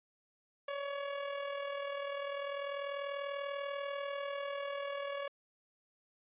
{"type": "tone with amplitude modulation", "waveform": "sawtooth", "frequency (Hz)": 563, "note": "C#5", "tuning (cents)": 27, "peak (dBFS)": -31, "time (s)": [0.68, 5.28], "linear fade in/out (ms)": 5, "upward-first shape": "sine", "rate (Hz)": 40.3, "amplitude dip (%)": 50, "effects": ["resampled to 8000 Hz"]}